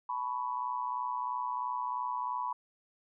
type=tone with amplitude modulation; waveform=sine; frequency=990 Hz; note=B5; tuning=4 cents sharp; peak=-28 dBFS; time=0.09-2.53 s; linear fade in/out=5 ms; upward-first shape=sine; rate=123 Hz; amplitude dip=85%; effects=none